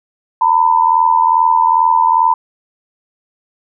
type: tone pair together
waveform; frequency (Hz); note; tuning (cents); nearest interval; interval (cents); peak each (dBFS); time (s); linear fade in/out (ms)
sine; 910.6 / 993; A#5 / B5; -41 / +9; minor second; 150; -11; 0.41-2.34; 5
effects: none